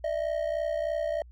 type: ring-modulated tone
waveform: triangle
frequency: 626 Hz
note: D#5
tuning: 10 cents sharp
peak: -22 dBFS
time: 0.04-1.22 s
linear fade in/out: 2 ms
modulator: 31.6 Hz
effects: added 60 Hz sine -47 dBFS peak until 1.31 s

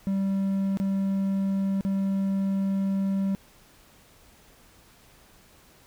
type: tone with dropouts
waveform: triangle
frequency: 194.7 Hz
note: G3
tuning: 12 cents flat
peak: -21 dBFS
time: 0.07-3.35 s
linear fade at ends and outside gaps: 0 ms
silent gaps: 0.772-0.8 / 1.809-1.85 s
effects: pink hiss -56 dBFS RMS until 5.86 s

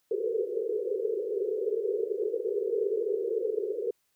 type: band-pass noise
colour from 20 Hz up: white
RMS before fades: -30 dBFS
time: 0.11-3.91 s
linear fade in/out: 5 ms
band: 380 to 480 Hz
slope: 96 dB/octave
effects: white hiss -74 dBFS RMS until 4.15 s

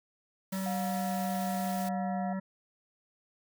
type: noise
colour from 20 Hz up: white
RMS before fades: -44 dBFS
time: 0.52-1.89 s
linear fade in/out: 5 ms
type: harmonic tone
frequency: 191.3 Hz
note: G3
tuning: 42 cents flat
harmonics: 1 / 3 / 5 / 7 / 9 / 10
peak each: -32 / -42 / -46 / -49 / -51 / -52 dBFS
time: 0.52-2.4 s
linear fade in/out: 10 ms
type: tone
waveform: sine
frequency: 717 Hz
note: F5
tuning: 45 cents sharp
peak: -34 dBFS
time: 0.66-2.33 s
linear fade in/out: 2 ms
effects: none

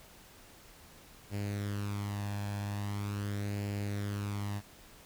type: tone with flanger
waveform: sawtooth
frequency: 101.9 Hz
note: G#2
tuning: 32 cents flat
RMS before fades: -36 dBFS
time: 1.3-4.62 s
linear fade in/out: 50 ms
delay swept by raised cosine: 0.41 to 1.21 ms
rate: 0.42 Hz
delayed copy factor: +0.6
effects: pink hiss -56 dBFS RMS until 5.05 s

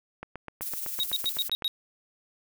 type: click train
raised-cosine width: 0.5 ms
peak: -22 dBFS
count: 12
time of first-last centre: 0.23-1.622 s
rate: 7.9 Hz
type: noise with tremolo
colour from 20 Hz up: violet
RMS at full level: -32 dBFS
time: 0.61-1.49 s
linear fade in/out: 10 ms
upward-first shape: triangle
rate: 19 Hz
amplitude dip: 50%
type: tone bursts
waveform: triangle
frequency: 3789 Hz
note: A#7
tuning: 27 cents sharp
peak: -23 dBFS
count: 6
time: 1-1.679 s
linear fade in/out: 0 ms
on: 34 ms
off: 95 ms
effects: none

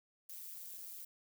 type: noise with amplitude modulation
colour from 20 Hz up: violet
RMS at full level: -45 dBFS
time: 0.29-1.05 s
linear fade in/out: 5 ms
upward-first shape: sine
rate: 178 Hz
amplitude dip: 80%
effects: none

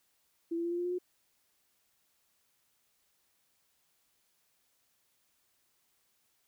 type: tone with pitch steps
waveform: sine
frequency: 334.3 / 338.6 / 342.9 / 347.3 / 351.7 / 356.2 / 360.8 Hz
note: E4 / E4 / F4 / F4 / F4 / F4 / F#4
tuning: +24 / +46 / -32 / -10 / +12 / +34 / -44 cents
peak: -31 dBFS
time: 0.51-0.986 s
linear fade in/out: 10 ms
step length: 68 ms
effects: white hiss -74 dBFS RMS until 6.47 s

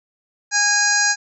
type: harmonic tone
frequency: 822 Hz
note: G#5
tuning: 18 cents flat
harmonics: 1 / 2 / 3 / 5 / 6 / 7 / 8 / 9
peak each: -26 / -18 / -30 / -28 / -24 / -27 / -19 / -29 dBFS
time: 0.51-1.16 s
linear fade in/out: 50 ms
effects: none

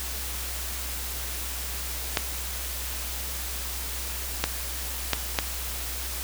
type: clicks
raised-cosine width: 0.2 ms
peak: -4 dBFS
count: 4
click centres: 2.172 / 4.44 / 5.133 / 5.388 s
effects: added 62 Hz sine -35 dBFS peak until 6.23 s + white hiss -34 dBFS RMS until 6.23 s

